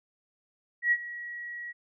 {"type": "tone with ADSR envelope", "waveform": "sine", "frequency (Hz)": 1915, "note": "A#6", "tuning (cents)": 46, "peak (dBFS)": -19, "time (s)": [0.82, 1.73], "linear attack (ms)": 96, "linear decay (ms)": 52, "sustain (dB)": -17, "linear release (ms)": 26, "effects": []}